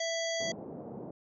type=harmonic tone; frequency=662 Hz; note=E5; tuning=7 cents sharp; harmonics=1 / 3 / 5 / 7 / 9 / 10; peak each=-33 / -38 / -40 / -41 / -43 / -43 dBFS; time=0-0.52 s; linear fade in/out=5 ms
type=band-pass noise; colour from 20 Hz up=pink; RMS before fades=-43 dBFS; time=0.4-1.11 s; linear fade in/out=5 ms; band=140 to 690 Hz; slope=24 dB/octave
effects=none